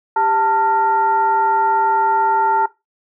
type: tone with frequency modulation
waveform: sine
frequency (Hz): 891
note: A5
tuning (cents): +22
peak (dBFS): -12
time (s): 0.16-2.66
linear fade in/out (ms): 5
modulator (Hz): 495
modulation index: 0.66
effects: noise-tail reverb RT60 0.2 s tail -17 dB re dry + high-pass 400 Hz 12 dB/octave